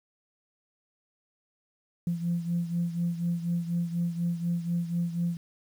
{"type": "beating tone pair", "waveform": "sine", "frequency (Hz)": [170.7, 174.8], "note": ["F3", "F3"], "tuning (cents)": [-39, 2], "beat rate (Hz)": 4.1, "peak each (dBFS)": [-27, -32], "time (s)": [2.07, 5.37], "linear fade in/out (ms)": 2, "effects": ["tanh soft clip ceiling -20 dBFS", "9-bit"]}